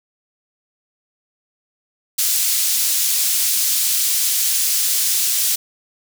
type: high-pass noise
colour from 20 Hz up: pink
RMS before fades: -18 dBFS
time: 2.18-5.56 s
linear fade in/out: 10 ms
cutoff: 5500 Hz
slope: 12 dB/octave
effects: none